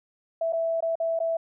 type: tone with dropouts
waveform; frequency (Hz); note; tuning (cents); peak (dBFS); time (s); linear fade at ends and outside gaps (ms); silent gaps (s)
sine; 659.3; E5; 0; -23; 0.41-1.37; 5; 0.525-0.531 / 0.806-0.824 / 0.955-1 / 1.191-1.201
effects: none